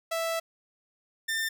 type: tone pair in turn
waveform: sawtooth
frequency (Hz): 659.3 / 1796.1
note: E5 / A6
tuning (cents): 0 / +35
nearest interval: octave + perfect fourth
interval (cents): 1735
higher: second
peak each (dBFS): -24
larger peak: neither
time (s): 0.11-0.4 / 1.28-1.49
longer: first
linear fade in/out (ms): 10
effects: none